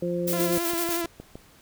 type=harmonic tone; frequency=174.61 Hz; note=F3; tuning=in tune; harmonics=1 / 2 / 3; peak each=-29 / -29 / -29 dBFS; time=0.02-0.58 s; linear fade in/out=5 ms
type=noise with tremolo; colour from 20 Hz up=blue; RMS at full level=-29 dBFS; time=0.27-1.02 s; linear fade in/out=10 ms; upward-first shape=square; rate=7.9 Hz; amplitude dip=45%
type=tone with vibrato; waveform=sawtooth; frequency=340.6 Hz; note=F4; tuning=43 cents flat; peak=-23 dBFS; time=0.33-1.06 s; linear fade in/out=2 ms; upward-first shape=sine; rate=11 Hz; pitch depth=33 cents each way
type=click train; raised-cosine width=2 ms; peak=-25 dBFS; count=6; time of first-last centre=0.58-1.355 s; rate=6.45 Hz
effects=pink hiss -55 dBFS RMS until 1.61 s